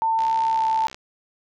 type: tone with pitch glide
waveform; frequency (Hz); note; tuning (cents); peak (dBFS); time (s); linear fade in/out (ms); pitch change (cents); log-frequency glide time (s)
sine; 897 to 887.7; A5 to A5; +33 to +15; -18; 0.02-0.87; 0; -18; 0.5-0.66
type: click train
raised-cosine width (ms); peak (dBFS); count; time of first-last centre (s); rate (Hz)
0.2; -20; 50; 0.19-0.945; 64.9
effects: none